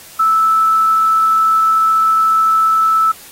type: tone with quantisation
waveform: sine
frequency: 1313 Hz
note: E6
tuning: 7 cents flat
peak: -9 dBFS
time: 0.19-3.12 s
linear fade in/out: 10 ms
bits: 6
effects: white hiss -38 dBFS RMS until 3.31 s + AAC 48 kbps